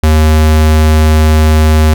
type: tone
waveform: square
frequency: 77.78 Hz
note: D#2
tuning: in tune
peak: -5 dBFS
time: 0.03-1.94 s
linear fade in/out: 5 ms
effects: none